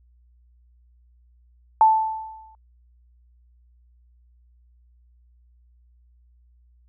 sine tone with exponential decay, 879 Hz, A5, 2 cents flat, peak -9 dBFS, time 1.81-2.55 s, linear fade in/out 1 ms, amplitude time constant 160 ms, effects added 60 Hz sine -54 dBFS peak until 6.88 s

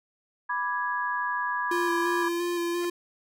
sine chord, G# diminished, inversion first, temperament equal, 987.8 / 1174.7 / 1661.2 Hz, B5 / D6 / G#6, 0 / 0 / 0 cents, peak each -29 / -34 / -30 dBFS, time 0.49-2.29 s, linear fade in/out 10 ms
square tone with vibrato, 345.8 Hz, F4, 17 cents flat, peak -27 dBFS, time 1.71-2.9 s, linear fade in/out 5 ms, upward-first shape square, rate 2.9 Hz, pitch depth 15 cents each way
10% pulse tone with exponential growth, 345 Hz, F4, 21 cents flat, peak -29 dBFS, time 2.74-2.85 s, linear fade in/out 1 ms, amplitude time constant 23 ms
effects none

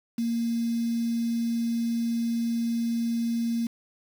sine tone with quantisation, 232.2 Hz, A#3, 7 cents flat, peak -24 dBFS, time 0.18-3.67 s, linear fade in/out 5 ms, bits 7, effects none

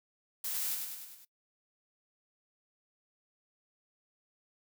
blue noise with echo, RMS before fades -36 dBFS, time 0.44-0.75 s, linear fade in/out 5 ms, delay 100 ms, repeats 5, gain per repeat -4 dB, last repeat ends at 1.25 s, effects noise-tail reverb RT60 0.1 s tail -20 dB re dry

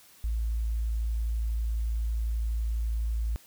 sine tone, 56 Hz, A1, 31 cents sharp, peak -26 dBFS, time 0.24-3.36 s, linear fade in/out 0 ms, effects white hiss -56 dBFS RMS until 3.46 s

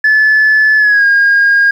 sine tone with pitch glide, 1731 to 1624.4 Hz, A6 to G#6, -29 to -39 cents, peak -4 dBFS, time 0.04-1.71 s, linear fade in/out 5 ms, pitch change -110 cents, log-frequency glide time 0.77-1.05 s, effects tanh soft clip ceiling -3 dBFS + 7-bit

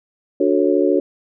sine chord, D major seventh, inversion none, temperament just, 293.7 / 367.1 / 440.5 / 550.6 Hz, D4 / F#4 / A4 / C#5, 0 / -14 / +2 / -12 cents, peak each -18 / -17 / -20 / -20 dBFS, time 0.4-1 s, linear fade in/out 5 ms, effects none

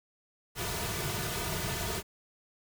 pink noise with comb filter, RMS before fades -34 dBFS, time 0.55-2.03 s, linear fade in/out 50 ms, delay 3.7 ms, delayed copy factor -0.95, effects none

